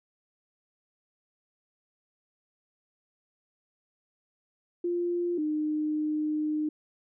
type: tone pair in turn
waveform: sine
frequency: 348.9 / 304.9 Hz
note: F4 / D#4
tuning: -2 / -35 cents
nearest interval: major second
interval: 233 cents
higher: first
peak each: -26 dBFS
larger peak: neither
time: 4.84-5.38 / 5.38-6.69 s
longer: second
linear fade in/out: 5 ms
effects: none